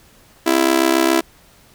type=tone with amplitude modulation; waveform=sawtooth; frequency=332.3 Hz; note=E4; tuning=14 cents sharp; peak=-5 dBFS; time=0.46-1.21 s; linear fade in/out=10 ms; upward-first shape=sine; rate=67.3 Hz; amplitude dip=95%; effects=pink hiss -50 dBFS RMS until 1.74 s